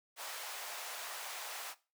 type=high-pass noise; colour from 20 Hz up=pink; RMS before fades=-44 dBFS; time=0.16-1.75 s; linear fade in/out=50 ms; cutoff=640 Hz; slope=24 dB/octave; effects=noise-tail reverb RT60 0.3 s tail -18 dB re dry